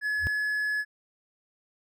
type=tone; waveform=triangle; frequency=1702 Hz; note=G#6; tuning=42 cents sharp; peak=-24 dBFS; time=0.01-0.85 s; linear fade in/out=50 ms
type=tone with exponential growth; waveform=sine; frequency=82.8 Hz; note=E2; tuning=8 cents sharp; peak=-23 dBFS; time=0.17-0.27 s; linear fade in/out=0 ms; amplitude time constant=21 ms
effects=none